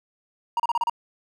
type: tone bursts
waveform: triangle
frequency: 940 Hz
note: A#5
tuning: 14 cents sharp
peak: -18 dBFS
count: 6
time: 0.57-0.897 s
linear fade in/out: 2 ms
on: 27 ms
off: 33 ms
effects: none